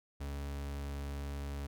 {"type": "tone", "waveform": "40% pulse", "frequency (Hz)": 70.6, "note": "C#2", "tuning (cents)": 32, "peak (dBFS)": -37, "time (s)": [0.2, 1.67], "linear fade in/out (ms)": 10, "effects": []}